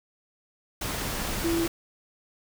sine tone in noise, 334.2 Hz, E4, 24 cents sharp, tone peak -24 dBFS, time 1.44-1.67 s, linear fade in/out 5 ms, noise pink, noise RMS -31 dBFS, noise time 0.81-1.68 s, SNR +4 dB, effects none

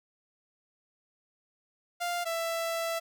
sawtooth tone pair in turn, 698.5 / 663.9 Hz, F5 / E5, 0 / +12 cents, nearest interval minor second, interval 88 cents, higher first, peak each -26 dBFS, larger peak neither, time 2-2.25 / 2.25-3 s, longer second, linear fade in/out 20 ms, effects none

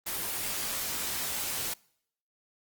white noise with comb filter, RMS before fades -33 dBFS, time 0.06-1.74 s, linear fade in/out 10 ms, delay 19 ms, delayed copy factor -0.6, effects noise-tail reverb RT60 0.7 s tail -25 dB re dry + Opus 24 kbps

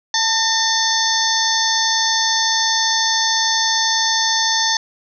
harmonic tone with a mistuned harmonic, 887 Hz, A5, 14 cents sharp, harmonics 1 / 2 / 4 / 5 / 6 / 7, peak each -22 / -22 / -22 / -22 / -22 / -22 dBFS, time 0.14-4.77 s, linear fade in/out 2 ms, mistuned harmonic 2, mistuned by +41 cents, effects none

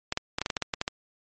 clicks, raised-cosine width 0.2 ms, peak -10 dBFS, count 11, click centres 0.124 / 0.174 / 0.385 / 0.416 / 0.461 / 0.502 / 0.568 / 0.623 / 0.738 / 0.814 / 0.879 s, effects MP3 32 kbps

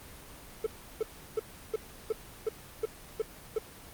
triangle tone bursts, 440 Hz, A4, in tune, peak -24 dBFS, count 9, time 0.64-3.585 s, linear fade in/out 5 ms, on 25 ms, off 340 ms, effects pink hiss -49 dBFS RMS until 3.93 s + Opus 24 kbps

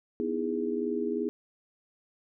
sine chord, E major seventh, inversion second, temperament just, 247.2 / 309 / 329.6 / 412 Hz, B3 / D#4 / E4 / G#4, +2 / -12 / 0 / -14 cents, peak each -33 / -37 / -34 / -31 dBFS, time 0.2-1.29 s, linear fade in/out 0 ms, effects none

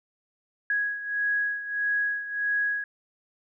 sine beating tone pair, 1661.2 / 1662.8 Hz, G#6 / G#6, 0 / +2 cents, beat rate 1.6 Hz, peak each -26 / -31 dBFS, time 0.7-2.84 s, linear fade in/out 2 ms, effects none

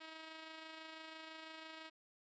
5% pulse tone with amplitude modulation, 318.8 Hz, D#4, 42 cents sharp, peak -37 dBFS, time 0-1.9 s, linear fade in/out 20 ms, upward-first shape sine, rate 26 Hz, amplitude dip 35%, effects resampled to 16000 Hz

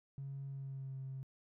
triangle tone with pitch glide, 137.7 to 133.55 Hz, C#3 to C3, -11 to +36 cents, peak -38 dBFS, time 0.18-1.23 s, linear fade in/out 0 ms, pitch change -53 cents, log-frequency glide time 0.46-0.97 s, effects tanh soft clip ceiling -39 dBFS

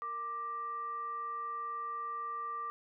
sine tone with frequency modulation, 1179 Hz, D6, 6 cents sharp, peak -36 dBFS, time 0.02-2.7 s, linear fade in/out 0 ms, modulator 717 Hz, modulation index 0.28, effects none

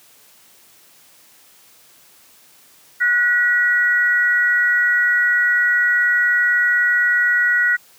sine tone pair together, 1463.7 / 1924 Hz, F#6 / B6, -19 / -46 cents, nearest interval perfect fourth, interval 473 cents, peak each -16 dBFS, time 3-7.77 s, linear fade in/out 20 ms, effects white hiss -50 dBFS RMS until 7.98 s + high-pass 100 Hz 12 dB/octave

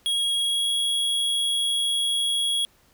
square tone with pitch glide, 3303 to 3322 Hz, G#7 to G#7, -10 to 0 cents, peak -22 dBFS, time 0.06-2.65 s, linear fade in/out 0 ms, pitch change +10 cents, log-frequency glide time 0.36-0.72 s, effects pink hiss -60 dBFS RMS until 2.93 s

